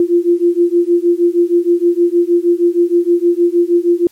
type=beating tone pair; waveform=sine; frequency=343.6 / 350 Hz; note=F4 / F4; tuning=-28 / +4 cents; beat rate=6.4 Hz; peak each=-12 dBFS; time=0-4.07 s; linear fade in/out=2 ms; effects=white hiss -51 dBFS RMS until 4.11 s + MP3 64 kbps